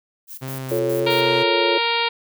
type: noise with tremolo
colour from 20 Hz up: violet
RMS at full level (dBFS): -35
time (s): 0.27-1.3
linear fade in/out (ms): 50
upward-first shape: square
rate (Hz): 4.8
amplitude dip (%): 80
type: tone with vibrato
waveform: sawtooth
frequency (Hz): 130.81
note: C3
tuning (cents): 0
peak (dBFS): -24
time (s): 0.41-1.44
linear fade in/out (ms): 20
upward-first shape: triangle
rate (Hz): 1.9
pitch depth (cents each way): 40
type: chord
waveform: sine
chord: F augmented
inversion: none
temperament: equal with one note detuned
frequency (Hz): 349.2 / 437.5 / 554.4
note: F4 / A4 / C#5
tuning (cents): 0 / -10 / 0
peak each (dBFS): -23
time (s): 0.71-1.78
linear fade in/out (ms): 5
type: harmonic tone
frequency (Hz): 466.2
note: A#4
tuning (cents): 0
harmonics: 1 / 2 / 3 / 4 / 5 / 6 / 7 / 8 / 9 / 10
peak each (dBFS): -27 / -23 / -30 / -31 / -25 / -27 / -28 / -28 / -31 / -35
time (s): 1.06-2.09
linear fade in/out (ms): 10
effects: none